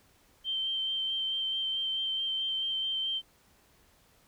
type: tone with vibrato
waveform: sine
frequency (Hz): 3128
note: G7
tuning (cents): -4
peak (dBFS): -29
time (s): 0.44-3.22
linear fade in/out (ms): 50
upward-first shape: sine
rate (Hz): 4.6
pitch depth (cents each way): 13
effects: pink hiss -64 dBFS RMS until 4.27 s